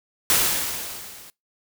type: noise with level ramp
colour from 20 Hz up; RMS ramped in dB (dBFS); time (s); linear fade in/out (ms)
white; -17 to -45; 0.3-1.3; 0
effects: noise-tail reverb RT60 0.2 s tail -24 dB re dry